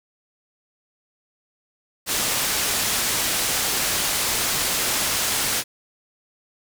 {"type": "low-pass noise", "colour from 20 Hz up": "white", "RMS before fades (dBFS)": -23, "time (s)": [2.06, 5.64], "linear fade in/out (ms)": 50, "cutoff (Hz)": 11000, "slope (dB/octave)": 12, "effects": []}